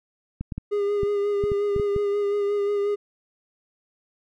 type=clicks; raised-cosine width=5 ms; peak=-17 dBFS; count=9; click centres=0.41 / 0.522 / 0.58 / 1.033 / 1.439 / 1.518 / 1.763 / 1.798 / 1.963 s
type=tone with vibrato; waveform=triangle; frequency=407.5 Hz; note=G#4; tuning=33 cents flat; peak=-19 dBFS; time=0.71-2.96 s; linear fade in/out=20 ms; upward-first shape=sine; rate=5.6 Hz; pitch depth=24 cents each way
effects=none